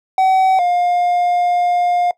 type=tone pair in turn; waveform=triangle; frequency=758 / 708.3 Hz; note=F#5 / F5; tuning=+42 / +24 cents; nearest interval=minor second; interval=118 cents; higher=first; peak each=-8 / -11 dBFS; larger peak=first; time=0.18-0.59 / 0.59-2.11 s; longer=second; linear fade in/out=2 ms; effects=noise-tail reverb RT60 0.1 s tail -19 dB re dry